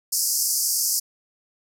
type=band-pass noise; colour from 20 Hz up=pink; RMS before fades=-23 dBFS; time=0.12-1 s; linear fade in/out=10 ms; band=4800 to 15000 Hz; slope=96 dB/octave; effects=none